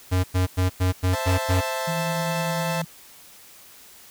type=tone bursts; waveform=square; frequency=91.9 Hz; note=F#2; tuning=11 cents flat; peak=-19 dBFS; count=7; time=0.11-1.614 s; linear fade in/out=20 ms; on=130 ms; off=99 ms
type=chord; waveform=sawtooth; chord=A minor; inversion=first; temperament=equal; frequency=523.3 / 659.3 / 880 Hz; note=C5 / E5 / A5; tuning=0 / 0 / 0 cents; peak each=-26 dBFS; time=1.13-2.82 s; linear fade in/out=5 ms
type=tone with tremolo; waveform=sine; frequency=163.7 Hz; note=E3; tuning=12 cents flat; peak=-25 dBFS; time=1.87-2.85 s; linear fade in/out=10 ms; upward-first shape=sine; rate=10 Hz; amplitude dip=30%
effects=white hiss -48 dBFS RMS until 4.1 s